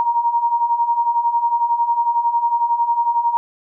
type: beating tone pair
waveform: sine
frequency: 932.3 / 943.3 Hz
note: A#5 / A#5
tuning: 0 / +20 cents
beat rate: 11 Hz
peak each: -21 / -16 dBFS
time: 0-3.37 s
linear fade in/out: 0 ms
effects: none